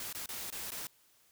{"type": "noise with dropouts", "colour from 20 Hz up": "white", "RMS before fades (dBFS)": -41, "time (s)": [0, 0.87], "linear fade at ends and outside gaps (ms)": 2, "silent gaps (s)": [[0.128, 0.148], [0.26, 0.289], [0.503, 0.524], [0.706, 0.718]], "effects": ["white hiss -67 dBFS RMS until 1.31 s"]}